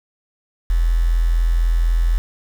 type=tone with quantisation; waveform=sine; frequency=42 Hz; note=E1; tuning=33 cents sharp; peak=-13 dBFS; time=0.7-2.18 s; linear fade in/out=0 ms; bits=6; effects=none